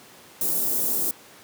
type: band-stop noise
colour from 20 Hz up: white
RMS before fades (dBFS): -24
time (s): 0.41-1.11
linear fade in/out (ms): 2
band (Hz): 440 to 11000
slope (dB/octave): 12
effects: pink hiss -48 dBFS RMS until 1.43 s + high-pass 200 Hz 12 dB/octave